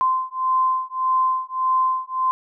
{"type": "beating tone pair", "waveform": "sine", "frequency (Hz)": [1036, 1037.7], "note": ["C6", "C6"], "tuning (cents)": [-17, -15], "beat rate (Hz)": 1.7, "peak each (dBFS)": -21, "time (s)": [0.01, 2.31], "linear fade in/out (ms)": 0, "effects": []}